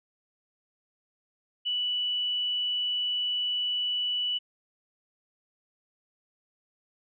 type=tone; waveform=sine; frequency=2960 Hz; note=F#7; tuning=in tune; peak=-26 dBFS; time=1.65-4.39 s; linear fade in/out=20 ms; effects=none